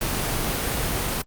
pink noise, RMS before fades -25 dBFS, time 0.01-1.22 s, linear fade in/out 5 ms, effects Opus 24 kbps

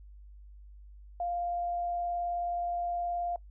sine tone with vibrato, 698.5 Hz, F5, in tune, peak -30 dBFS, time 1.2-3.36 s, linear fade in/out 2 ms, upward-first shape triangle, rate 19 Hz, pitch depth 9 cents each way, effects noise-tail reverb RT60 0.1 s tail -21 dB re dry + added 50 Hz sine -48 dBFS peak until 3.5 s

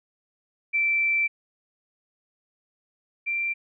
sine tone pair in turn, 2336 / 2359 Hz, D7 / D7, -10 / +7 cents, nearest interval unison, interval 17 cents, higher second, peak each -20 / -24 dBFS, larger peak first, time 0.73-1.28 / 3.26-3.54 s, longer first, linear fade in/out 20 ms, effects none

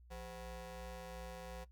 25% pulse ring-modulated tone, 229.8 Hz, A#3, 25 cents flat, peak -40 dBFS, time 0.1-1.65 s, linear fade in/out 20 ms, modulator 287 Hz, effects noise-tail reverb RT60 0.1 s tail -17 dB re dry + added 60 Hz sine -58 dBFS peak until 1.71 s

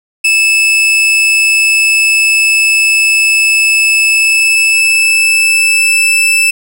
40% pulse tone with pitch glide, 2620 to 2638 Hz, E7 to E7, -11 to +1 cents, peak -6 dBFS, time 0.24-6.51 s, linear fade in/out 10 ms, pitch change +12 cents, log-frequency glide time 4.06-6.31 s, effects none

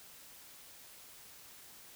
silence, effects white hiss -55 dBFS RMS until 1.95 s

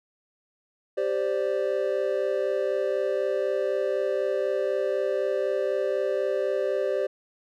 triangle chord, G suspended fourth, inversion none, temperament equal, 392 / 523.3 / 587.3 Hz, G4 / C5 / D5, 0 / 0 / 0 cents, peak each -26 / -26 / -26 dBFS, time 0.97-7.07 s, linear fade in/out 10 ms, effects none

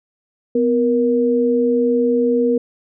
sine tone pair together, 250.1 / 472.1 Hz, B3 / A#4, +22 / +22 cents, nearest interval major seventh, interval 1100 cents, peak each -17 / -15 dBFS, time 0.55-2.58 s, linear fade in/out 5 ms, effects none

